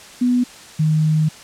sine tone pair in turn, 246.9 / 155.54 Hz, B3 / D#3, 0 / 0 cents, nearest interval minor sixth, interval 800 cents, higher first, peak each -13 dBFS, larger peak neither, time 0.21-0.44 / 0.79-1.29 s, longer second, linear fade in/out 10 ms, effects white hiss -40 dBFS RMS until 1.43 s + low-pass 8000 Hz 12 dB/octave

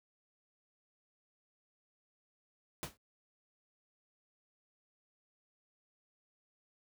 pink noise with exponential decay, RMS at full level -36 dBFS, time 2.83-2.97 s, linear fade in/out 0 ms, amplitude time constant 29 ms, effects high-pass 60 Hz 12 dB/octave

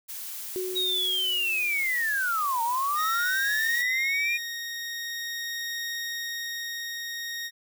blue noise, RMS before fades -37 dBFS, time 0.08-3.83 s, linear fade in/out 20 ms
sine tone with exponential decay, 370 Hz, F#4, in tune, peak -27 dBFS, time 0.56-2.17 s, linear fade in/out 0 ms, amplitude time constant 350 ms
sine linear two-way sweep, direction down then up, 3836 to 907 to 2438 Hz, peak -24 dBFS, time 0.75-4.38 s, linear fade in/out 20 ms, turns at 2.62 s
20% pulse tone with tremolo, 1864.7 Hz, A#6, in tune, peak -25 dBFS, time 2.95-7.51 s, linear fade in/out 50 ms, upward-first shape triangle, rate 0.43 Hz, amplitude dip 25%
effects none

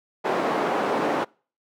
white band-pass noise, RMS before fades -24 dBFS, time 0.24-1.25 s, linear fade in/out 20 ms, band 240 to 780 Hz, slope 12 dB/octave, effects noise-tail reverb RT60 0.4 s tail -26 dB re dry + high-pass 150 Hz 12 dB/octave

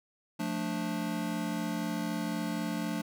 square chord, D minor, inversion first, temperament just, 176.2 / 220.2 / 293.7 Hz, F3 / A3 / D4, +16 / +2 / 0 cents, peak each -37 / -36 / -37 dBFS, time 0.39-3.02 s, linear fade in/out 10 ms, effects none

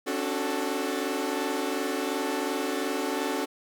sawtooth chord, D major seventh, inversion third, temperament equal with one note detuned, 270.9 / 293.7 / 370 / 440 Hz, C#4 / D4 / F#4 / A4, -40 / 0 / 0 / 0 cents, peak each -29 dBFS, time 0.06-3.46 s, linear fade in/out 20 ms, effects none

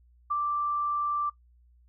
sine tone with ADSR envelope, 1174.7 Hz, D6, in tune, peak -24 dBFS, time 0.3-1.3 s, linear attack 14 ms, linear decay 25 ms, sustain -2 dB, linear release 11 ms, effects noise-tail reverb RT60 0.1 s tail -17 dB re dry + added 60 Hz sine -57 dBFS peak until 1.88 s

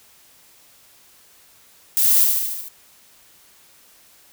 violet noise with echo, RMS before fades -17 dBFS, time 1.97-2.24 s, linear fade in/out 0 ms, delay 74 ms, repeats 6, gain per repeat -3 dB, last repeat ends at 2.684 s, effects white hiss -52 dBFS RMS until 4.32 s

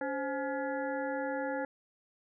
harmonic tone with a mistuned harmonic, 281.8 Hz, C#4, 29 cents sharp, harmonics 1 / 2 / 3 / 5 / 6 / 7, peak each -38 / -35 / -39 / -44 / -42 / -51 dBFS, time 0.01-1.65 s, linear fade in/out 2 ms, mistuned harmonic 2, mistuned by -120 cents, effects none

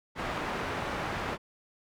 white low-pass noise, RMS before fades -34 dBFS, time 0.15-1.38 s, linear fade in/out 50 ms, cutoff 1400 Hz, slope 12 dB/octave, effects none

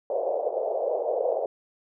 white band-pass noise, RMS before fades -27 dBFS, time 0.1-1.46 s, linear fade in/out 2 ms, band 460 to 660 Hz, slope 48 dB/octave, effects none

